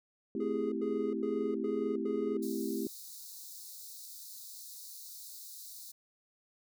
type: chord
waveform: sine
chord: A minor seventh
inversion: none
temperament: equal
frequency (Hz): 220 / 261.6 / 329.6 / 392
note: A3 / C4 / E4 / G4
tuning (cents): 0 / 0 / 0 / 0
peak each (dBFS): -38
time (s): 0.35-2.87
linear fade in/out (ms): 2
type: tone bursts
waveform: triangle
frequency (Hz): 415.3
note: G#4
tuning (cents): 0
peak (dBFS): -32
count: 5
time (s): 0.4-2.372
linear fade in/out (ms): 5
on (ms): 320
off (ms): 93
type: high-pass noise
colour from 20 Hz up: white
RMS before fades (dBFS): -48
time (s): 2.42-5.92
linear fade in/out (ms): 10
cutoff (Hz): 3800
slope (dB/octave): 96
effects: none